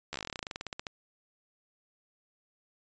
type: slowing click train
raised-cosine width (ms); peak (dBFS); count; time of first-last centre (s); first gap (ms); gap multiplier
0.2; -19; 22; 0.13-0.868; 13; 1.09
effects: resampled to 16000 Hz